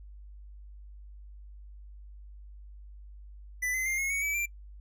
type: tone with pitch steps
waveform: square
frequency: 1992 / 2049 / 2108 / 2169 / 2231 / 2295 / 2361 Hz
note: B6 / C7 / C7 / C#7 / C#7 / D7 / D7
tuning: +14 / -37 / +12 / -38 / +11 / -40 / +9 cents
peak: -29 dBFS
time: 3.62-4.46 s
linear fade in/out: 10 ms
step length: 120 ms
effects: noise-tail reverb RT60 0.1 s tail -24 dB re dry + added 50 Hz sine -45 dBFS peak until 4.8 s